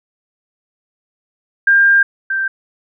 sine tone pair in turn, 1600 / 1568 Hz, G6 / G6, +35 / 0 cents, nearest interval unison, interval 35 cents, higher first, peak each -7 / -15 dBFS, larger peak first, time 1.67-2.03 / 2.3-2.48 s, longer first, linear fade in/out 5 ms, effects none

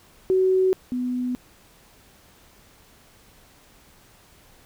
sine tone pair in turn, 375.2 / 249.2 Hz, F#4 / B3, +24 / +16 cents, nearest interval perfect fifth, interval 708 cents, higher first, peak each -16 / -23 dBFS, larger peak first, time 0.3-0.73 / 0.92-1.35 s, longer neither, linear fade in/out 0 ms, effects pink hiss -54 dBFS RMS until 4.65 s

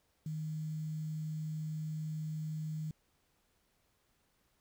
sine tone with quantisation, 155.56 Hz, D#3, in tune, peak -36 dBFS, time 0.26-2.91 s, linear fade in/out 2 ms, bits 10, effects pink hiss -75 dBFS RMS until 4.6 s

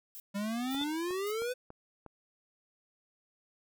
violet noise bursts, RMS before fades -46 dBFS, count 3, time 0.15-1.317 s, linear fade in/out 0 ms, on 49 ms, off 510 ms
square exponential sweep, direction up, 196.5 to 510 Hz, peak -33 dBFS, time 0.34-1.54 s, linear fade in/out 20 ms
sine tone with exponential growth, 3532 Hz, A7, 6 cents sharp, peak -32 dBFS, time 0.41-0.84 s, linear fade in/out 2 ms, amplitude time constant 93 ms
clicks, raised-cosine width 1 ms, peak -33 dBFS, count 6, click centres 0.747 / 0.814 / 1.108 / 1.42 / 1.704 / 2.063 s
effects none

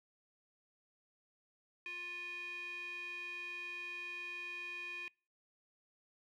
square tone with band-pass filter, 352.6 Hz, F4, 17 cents sharp, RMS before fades -44 dBFS, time 1.86-5.08 s, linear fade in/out 0 ms, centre 2400 Hz, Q 8.4, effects noise-tail reverb RT60 0.4 s tail -26 dB re dry

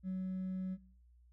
triangle tone with hard clipping, 186.8 Hz, F#3, 17 cents sharp, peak -35 dBFS, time 0.03-0.78 s, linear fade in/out 50 ms, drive 2 dB, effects noise-tail reverb RT60 0.6 s tail -22 dB re dry + added 60 Hz sine -61 dBFS peak until 1.32 s

